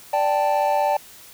triangle chord, D suspended fourth, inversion none, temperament equal, 587.3 / 784 / 880 Hz, D5 / G5 / A5, 0 / 0 / 0 cents, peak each -20 dBFS, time 0.13-0.97 s, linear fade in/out 5 ms, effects white hiss -45 dBFS RMS until 1.33 s

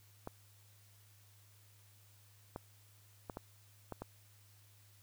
clicks, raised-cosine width 1 ms, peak -28 dBFS, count 6, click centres 0.274 / 2.561 / 3.298 / 3.371 / 3.923 / 4.02 s, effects added 102 Hz sine -63 dBFS peak until 5.02 s + white hiss -67 dBFS RMS until 5.02 s

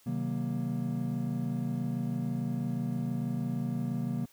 triangle chord, C half-diminished seventh, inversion none, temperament just, 130.81 / 156.98 / 188.37 / 235.5 Hz, C3 / Eb3 / Gb3 / Bb3, 0 / +16 / +31 / +18 cents, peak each -33 / -35 / -35 / -32 dBFS, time 0.06-4.26 s, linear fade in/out 10 ms, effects white hiss -62 dBFS RMS until 4.32 s

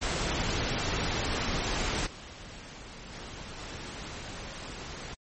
pink noise with level steps, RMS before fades -30 / -45 / -42 / -40 dBFS, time 0.01-5.15 s, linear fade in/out 20 ms, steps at 2.06 / 3.12 / 3.58 s, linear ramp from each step 10 ms, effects low-pass 9000 Hz 12 dB/octave + MP3 32 kbps

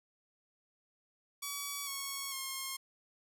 5% pulse tone with pitch steps, 1138 / 1104.3 / 1071.7 Hz, C#6 / C#6 / C6, +45 / -7 / +41 cents, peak -26 dBFS, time 1.42-2.77 s, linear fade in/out 10 ms, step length 450 ms, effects none

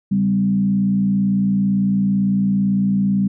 sine tone with frequency modulation, 196 Hz, G3, in tune, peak -14 dBFS, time 0.11-3.28 s, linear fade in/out 10 ms, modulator 57.9 Hz, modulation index 0.55, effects none

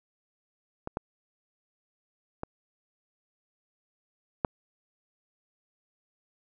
clicks, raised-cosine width 1 ms, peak -20 / -16 / -19 / -10 dBFS, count 4, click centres 0.874 / 0.971 / 2.434 / 4.448 s, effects none

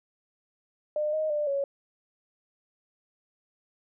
sine tone with pitch steps, 603 / 623 / 595 / 557 Hz, D5 / D#5 / D5 / C#5, +46 / +2 / +22 / +8 cents, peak -25 dBFS, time 0.96-1.64 s, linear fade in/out 2 ms, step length 170 ms, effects none

